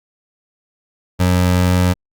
25% pulse tone, 90.2 Hz, F#2, 44 cents flat, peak -8 dBFS, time 1.19-1.94 s, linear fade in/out 20 ms, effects Opus 48 kbps

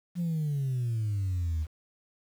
sine exponential sweep, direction down, 178.8 to 75.7 Hz, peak -25 dBFS, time 0.15-1.67 s, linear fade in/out 50 ms, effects tanh soft clip ceiling -25 dBFS + 9-bit

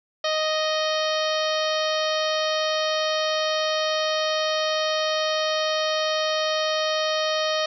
harmonic tone, 622.3 Hz, D#5, in tune, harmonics 1 / 2 / 3 / 4 / 5 / 6 / 7 / 8 / 9, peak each -24 / -29 / -32 / -36 / -31 / -33 / -33 / -38 / -36 dBFS, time 0.24-7.66 s, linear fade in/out 5 ms, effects none

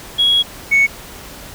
sine tone pair in turn, 3322 / 2217 Hz, G#7 / C#7, 0 / 0 cents, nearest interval perfect fifth, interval 700 cents, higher first, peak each -9 / -7 dBFS, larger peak second, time 0.18-0.43 / 0.71-0.87 s, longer first, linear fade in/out 20 ms, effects tanh soft clip ceiling -6 dBFS + pink hiss -35 dBFS RMS until 1.54 s

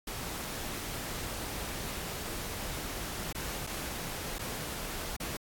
pink noise with dropouts, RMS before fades -38 dBFS, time 0.07-5.37 s, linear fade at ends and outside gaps 5 ms, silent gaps 3.327-3.348 / 3.668-3.672 / 4.385-4.392 / 5.166-5.2 s, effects AAC 64 kbps

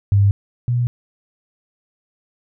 sine tone pair in turn, 100 / 121.61 Hz, G2 / B2, +35 / -26 cents, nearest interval minor third, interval 339 cents, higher second, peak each -10 / -15 dBFS, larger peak first, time 0.12-0.31 / 0.68-0.87 s, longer neither, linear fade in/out 0 ms, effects none

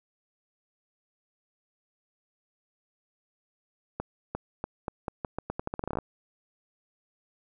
accelerating click train, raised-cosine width 1 ms, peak -17 dBFS, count 19, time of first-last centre 4-5.987 s, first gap 350 ms, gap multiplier 0.83, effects none

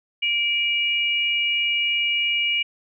sine tone pair together, 2337 / 2880 Hz, D7 / F#7, -9 / -47 cents, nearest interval major third, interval 362 cents, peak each -22 dBFS, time 0.22-2.63 s, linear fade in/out 10 ms, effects none

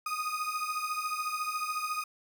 35% pulse beating tone pair, 1237 / 1251 Hz, D#6 / D#6, -10 / +9 cents, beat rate 14 Hz, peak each -32 / -34 dBFS, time 0.06-2.04 s, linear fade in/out 5 ms, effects none

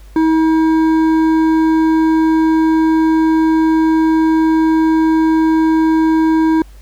sine tone with hard clipping, 319.7 Hz, D#4, 47 cents sharp, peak -11 dBFS, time 0.16-6.62 s, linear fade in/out 2 ms, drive 9 dB, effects added 50 Hz sine -35 dBFS peak until 6.81 s + pink hiss -49 dBFS RMS until 6.81 s

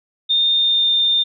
sine tone with pitch glide, 3639 to 3616 Hz, A#7 to A7, -42 to +47 cents, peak -13 dBFS, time 0.29-1.24 s, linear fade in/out 20 ms, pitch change -11 cents, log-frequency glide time 0.55-0.93 s, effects none

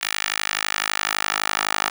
10% pulse tone with high-pass filter sweep, 51.91 Hz, G#1, in tune, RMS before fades -24 dBFS, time 0.01-1.9 s, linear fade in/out 10 ms, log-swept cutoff 2000 to 1100 Hz, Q 1.2, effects none

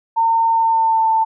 sine tone with pitch glide, 910 to 890.8 Hz, A#5 to A5, -42 to +21 cents, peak -12 dBFS, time 0.16-1.25 s, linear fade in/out 20 ms, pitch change -37 cents, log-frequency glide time 0.5-1.09 s, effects none

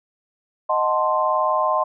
sine chord, D# diminished seventh, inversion none, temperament equal, 622.3 / 740 / 880 / 1046.5 Hz, D#5 / F#5 / A5 / C6, 0 / 0 / 0 / 0 cents, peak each -22 / -26 / -25 / -20 dBFS, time 0.69-1.84 s, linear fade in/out 10 ms, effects none

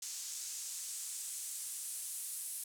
white noise with band-pass filter sweep, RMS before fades -43 dBFS, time 0.02-2.64 s, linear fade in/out 5 ms, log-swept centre 6600 to 10000 Hz, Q 1.9, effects none

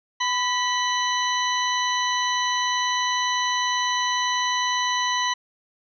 harmonic tone with a mistuned harmonic, 999 Hz, B5, 20 cents sharp, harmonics 1 / 2 / 3 / 4 / 6, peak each -24 / -27 / -29 / -30 / -32 dBFS, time 0.2-5.34 s, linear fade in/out 10 ms, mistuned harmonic 2, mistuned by -42 cents, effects none

